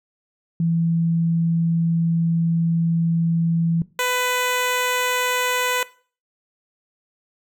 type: tone pair in turn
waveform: sine / 10% pulse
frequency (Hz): 166.5 / 498.9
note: E3 / B4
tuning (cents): +18 / +17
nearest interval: octave + perfect fifth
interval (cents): 1899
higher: second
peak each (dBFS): -17 / -11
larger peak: second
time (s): 0.6-3.82 / 3.99-5.83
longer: first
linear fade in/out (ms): 2
effects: noise-tail reverb RT60 0.4 s tail -19 dB re dry